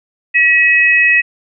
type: tone pair together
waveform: sine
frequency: 1928.9 / 2554 Hz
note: B6 / D#7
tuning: -41 / +45 cents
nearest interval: perfect fourth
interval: 486 cents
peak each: -10 dBFS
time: 0.34-1.22 s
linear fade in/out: 20 ms
effects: none

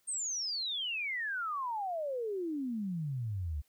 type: exponential sweep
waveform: sine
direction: down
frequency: 8750 to 69.3 Hz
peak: -33 dBFS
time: 0.07-3.62 s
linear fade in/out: 20 ms
effects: white hiss -73 dBFS RMS until 3.68 s

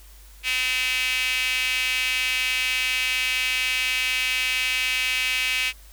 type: tone with high-pass filter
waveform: sawtooth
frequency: 255.8 Hz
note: C4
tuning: 39 cents flat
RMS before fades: -24 dBFS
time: 0.43-5.73 s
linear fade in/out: 50 ms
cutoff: 2500 Hz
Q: 5.1
effects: added 50 Hz sine -45 dBFS peak until 5.92 s + white hiss -52 dBFS RMS until 5.92 s

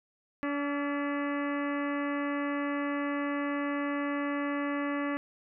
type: harmonic tone with a mistuned harmonic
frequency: 286.5 Hz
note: D4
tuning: 43 cents flat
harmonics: 1 / 2 / 3 / 4 / 5 / 6 / 7 / 8 / 9 / 10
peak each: -31 / -37 / -45 / -38 / -46 / -41 / -42 / -50 / -50 / -55 dBFS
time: 0.43-5.17 s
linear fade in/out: 0 ms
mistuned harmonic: 5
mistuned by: -64 cents
effects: none

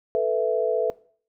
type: chord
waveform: sine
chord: A suspended second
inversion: none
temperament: just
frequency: 440 / 495 / 660 Hz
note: A4 / B4 / E5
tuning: 0 / +4 / +2 cents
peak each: -24 dBFS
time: 0.15-0.9 s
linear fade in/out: 0 ms
effects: noise-tail reverb RT60 0.5 s tail -21 dB re dry

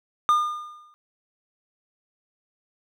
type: tone with exponential decay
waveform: triangle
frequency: 1212 Hz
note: D#6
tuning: 46 cents flat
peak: -12 dBFS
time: 0.29-0.94 s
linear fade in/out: 0 ms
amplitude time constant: 140 ms
effects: none

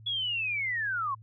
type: linear sweep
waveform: sine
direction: down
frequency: 3402 to 1036 Hz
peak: -28 dBFS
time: 0.06-1.15 s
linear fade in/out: 10 ms
effects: added 109 Hz sine -48 dBFS peak until 1.22 s

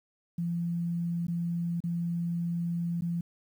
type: tone with dropouts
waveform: sine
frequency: 170.9 Hz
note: F3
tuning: 37 cents flat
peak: -28 dBFS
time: 0.38-3.21 s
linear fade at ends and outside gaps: 5 ms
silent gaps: 1.269-1.281 / 1.804-1.838 / 3.01-3.02 s
effects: 10-bit

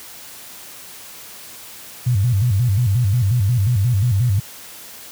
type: tone with vibrato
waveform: sine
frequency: 110 Hz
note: A2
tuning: in tune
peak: -13 dBFS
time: 2.06-4.4 s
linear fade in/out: 10 ms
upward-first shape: square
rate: 5.6 Hz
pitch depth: 200 cents each way
effects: white hiss -38 dBFS RMS until 5.11 s + high-pass 60 Hz 12 dB/octave

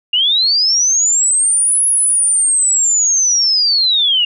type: linear two-way sweep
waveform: sine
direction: up then down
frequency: 2794 to 10560 to 2794 Hz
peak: -10 dBFS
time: 0.13-4.25 s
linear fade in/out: 5 ms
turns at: 1.87 s
effects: none

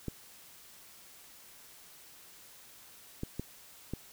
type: clicks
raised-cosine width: 3 ms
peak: -22 dBFS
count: 4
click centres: 0.083 / 3.234 / 3.396 / 3.936 s
effects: white hiss -55 dBFS RMS until 4.12 s

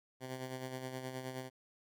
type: tone with tremolo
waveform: 10% pulse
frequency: 129.5 Hz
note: C3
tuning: 17 cents flat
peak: -31 dBFS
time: 0.2-1.5 s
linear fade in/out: 50 ms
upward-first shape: sine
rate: 9.5 Hz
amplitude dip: 50%
effects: none

